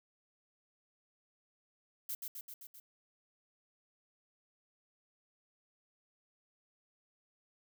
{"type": "noise with echo", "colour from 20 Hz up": "violet", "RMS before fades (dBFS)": -39, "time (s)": [2.09, 2.15], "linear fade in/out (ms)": 5, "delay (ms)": 130, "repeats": 5, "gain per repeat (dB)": -3, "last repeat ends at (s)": 2.8, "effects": []}